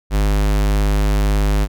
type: tone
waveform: square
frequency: 50.9 Hz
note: G#1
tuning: 34 cents flat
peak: -14 dBFS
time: 0.1-1.68 s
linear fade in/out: 50 ms
effects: none